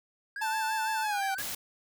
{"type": "tone with vibrato", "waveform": "triangle", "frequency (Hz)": 1568, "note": "G6", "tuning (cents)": 0, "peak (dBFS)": -33, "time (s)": [0.36, 1.42], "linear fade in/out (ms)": 2, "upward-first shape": "sine", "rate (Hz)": 5.9, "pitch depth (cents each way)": 120}
{"type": "tone with pitch glide", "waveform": "45% pulse", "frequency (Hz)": [880, 779.5], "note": ["A5", "G5"], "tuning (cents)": [0, -10], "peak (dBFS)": -29, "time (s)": [0.41, 1.35], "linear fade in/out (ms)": 10, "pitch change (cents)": -210, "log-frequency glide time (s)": [1.01, 1.24]}
{"type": "noise", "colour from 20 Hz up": "white", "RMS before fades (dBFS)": -36, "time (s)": [1.38, 1.55], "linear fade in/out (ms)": 5}
{"effects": []}